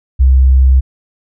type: tone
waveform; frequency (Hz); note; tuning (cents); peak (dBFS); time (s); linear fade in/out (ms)
sine; 65.41; C2; 0; -4; 0.19-0.81; 20
effects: none